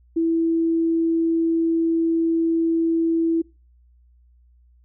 sine tone, 329.6 Hz, E4, in tune, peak -17 dBFS, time 0.16-3.42 s, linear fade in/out 10 ms, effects noise-tail reverb RT60 0.3 s tail -24 dB re dry + added 60 Hz sine -52 dBFS peak until 4.84 s

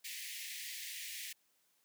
pink high-pass noise, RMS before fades -45 dBFS, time 0.04-1.33 s, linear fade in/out 10 ms, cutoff 1800 Hz, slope 96 dB/octave, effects white hiss -75 dBFS RMS until 1.84 s + high-pass 150 Hz 12 dB/octave

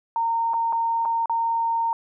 sine tone with dropouts, 919 Hz, A#5, 25 cents flat, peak -20 dBFS, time 0.16-1.93 s, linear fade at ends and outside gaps 1 ms, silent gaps 0.535-0.54 / 0.725-0.729 / 1.052-1.056 / 1.258-1.296 s, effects none

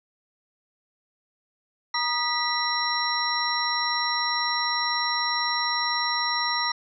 sine tone cluster, 951 / 1229 / 1962 / 3988 / 5560 Hz, A#5 / D#6 / B6 / B7 / F8, +34 / -22 / -12 / +16 / -9 cents, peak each -29 / -30 / -29 / -30 / -29 dBFS, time 1.94-6.72 s, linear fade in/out 5 ms, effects none

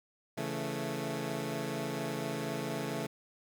15% pulse chord, A major, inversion first, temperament equal with one note detuned, 138.59 / 166.06 / 220 Hz, C#3 / E3 / A3, 0 / +13 / 0 cents, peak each -32 / -33 / -32 dBFS, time 0.37-3.07 s, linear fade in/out 10 ms, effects none

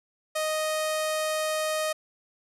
sawtooth tone with low-pass filter, 622.3 Hz, D#5, in tune, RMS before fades -28 dBFS, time 0.35-1.93 s, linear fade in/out 10 ms, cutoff 11000 Hz, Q 1.5, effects none

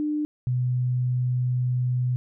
sine tone pair in turn, 300.2 / 125.13 Hz, D4 / B2, +38 / +23 cents, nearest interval octave + minor third, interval 1515 cents, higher first, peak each -23 / -21 dBFS, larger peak second, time 0-0.25 / 0.47-2.16 s, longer second, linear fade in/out 0 ms, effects none

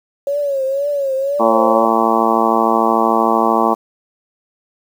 sine tone with vibrato, 554.4 Hz, C#5, in tune, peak -15 dBFS, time 0.27-1.85 s, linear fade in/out 2 ms, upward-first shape triangle, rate 2 Hz, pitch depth 97 cents each way
harmonic tone, 113.2 Hz, A2, 50 cents sharp, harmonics 2 / 3 / 4 / 5 / 6 / 7 / 8 / 9 / 10, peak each -20 / -20 / -21 / -23 / -20 / -19 / -20 / -20 / -19 dBFS, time 1.39-3.75 s, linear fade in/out 20 ms
effects 7-bit

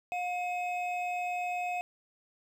triangle tone pair together, 716 / 2552 Hz, F5 / D#7, +43 / +43 cents, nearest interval octave + minor seventh, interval 2200 cents, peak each -30 / -36 dBFS, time 0.12-1.81 s, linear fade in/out 0 ms, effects none

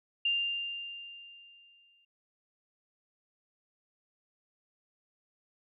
sine tone with exponential decay, 2794 Hz, F7, in tune, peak -25 dBFS, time 0.25-2.05 s, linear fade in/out 5 ms, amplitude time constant 390 ms, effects none

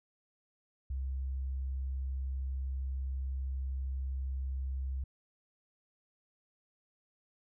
sine tone, 66.2 Hz, C2, 21 cents sharp, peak -33 dBFS, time 0.9-5.04 s, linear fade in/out 5 ms, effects none

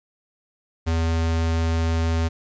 square tone, 82.1 Hz, E2, 6 cents flat, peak -20 dBFS, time 0.86-2.29 s, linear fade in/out 20 ms, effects resampled to 16000 Hz + 10-bit

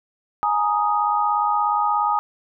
sine chord, Ab suspended second, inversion none, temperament equal with one note detuned, 835.4 / 932.3 / 1244.5 Hz, Ab5 / Bb5 / Eb6, +10 / 0 / 0 cents, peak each -21 / -24 / -21 dBFS, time 0.43-2.19 s, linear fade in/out 0 ms, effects none

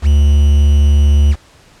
triangle tone with quantisation, 72.2 Hz, D2, 29 cents flat, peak -4 dBFS, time 0.02-1.36 s, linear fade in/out 50 ms, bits 5, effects pink hiss -45 dBFS RMS until 1.8 s + low-pass 8000 Hz 12 dB/octave

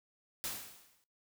white noise with exponential decay, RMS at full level -36 dBFS, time 0.44-1.04 s, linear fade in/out 0 ms, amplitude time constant 130 ms, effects noise-tail reverb RT60 0.2 s tail -18 dB re dry

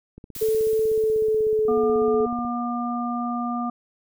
click train, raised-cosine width 3 ms, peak -28 dBFS, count 38, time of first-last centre 0.18-2.45 s, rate 16.3 Hz
blue noise with exponential decay, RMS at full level -34 dBFS, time 0.35-2.15 s, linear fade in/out 2 ms, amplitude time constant 390 ms
sine tone with pitch glide, 440 to 432.4 Hz, A4 to A4, 0 to -30 cents, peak -18 dBFS, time 0.41-2.26 s, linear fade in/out 10 ms, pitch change -30 cents, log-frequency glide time 0.8-1.63 s
harmonic tone, 239.9 Hz, A#3, 50 cents sharp, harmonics 1 / 3 / 5, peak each -26 / -30 / -30 dBFS, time 1.68-3.7 s, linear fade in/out 5 ms
effects none

